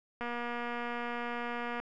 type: click train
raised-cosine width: 0.5 ms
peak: -23 dBFS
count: 381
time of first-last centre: 0.21-1.8 s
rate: 239 Hz
effects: none